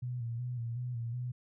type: tone with vibrato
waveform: sine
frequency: 120.2 Hz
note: B2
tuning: 46 cents flat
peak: -34 dBFS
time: 0.02-1.32 s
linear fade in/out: 10 ms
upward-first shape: square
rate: 2.7 Hz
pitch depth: 53 cents each way
effects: none